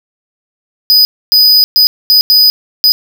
square tone bursts at uneven times, 4978 Hz, D#8, in tune, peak -4 dBFS, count 6, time 0.9-1.05 / 1.32-1.64 / 1.76-1.87 / 2.1-2.21 / 2.3-2.5 / 2.84-2.92 s, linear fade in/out 0 ms, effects none

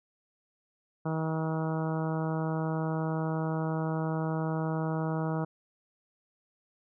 harmonic tone, 159.5 Hz, D#3, 43 cents sharp, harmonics 1 / 2 / 3 / 4 / 5 / 6 / 7 / 8 / 9, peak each -30 / -36 / -38 / -39 / -41 / -42 / -46 / -44 / -47 dBFS, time 1.05-5.45 s, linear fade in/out 10 ms, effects none

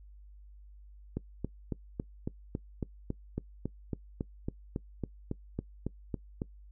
click train, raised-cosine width 3 ms, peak -20 dBFS, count 20, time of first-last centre 1.17-6.419 s, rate 3.62 Hz, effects noise-tail reverb RT60 0.1 s tail -21 dB re dry + added 50 Hz sine -50 dBFS peak until 6.71 s

